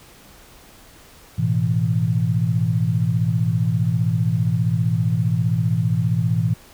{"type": "chord", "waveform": "sine", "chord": "A suspended second", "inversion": "none", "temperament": "equal with one note detuned", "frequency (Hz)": [108.3, 123.47, 164.81], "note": ["A2", "B2", "E3"], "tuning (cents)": [-27, 0, 0], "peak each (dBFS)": -21, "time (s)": [1.38, 6.54], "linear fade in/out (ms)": 10, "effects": ["pink hiss -47 dBFS RMS until 6.73 s"]}